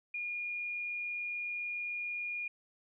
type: tone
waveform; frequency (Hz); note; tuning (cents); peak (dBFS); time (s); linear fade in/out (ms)
sine; 2429; D#7; -42; -35; 0.14-2.48; 5
effects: none